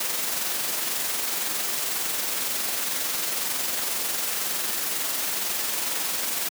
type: noise with amplitude modulation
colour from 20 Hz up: white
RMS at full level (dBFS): -26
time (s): 0-6.49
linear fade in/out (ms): 5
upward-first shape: sine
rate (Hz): 22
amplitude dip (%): 30
effects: high-pass 200 Hz 12 dB/octave